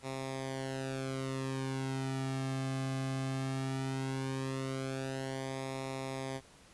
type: tone with flanger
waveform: sawtooth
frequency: 133.2 Hz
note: C3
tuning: 31 cents sharp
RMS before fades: -37 dBFS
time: 0.02-6.41 s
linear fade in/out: 50 ms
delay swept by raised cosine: 0.65 to 2.15 ms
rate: 0.17 Hz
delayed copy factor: -0.8
effects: pink hiss -59 dBFS RMS until 6.73 s + resampled to 24000 Hz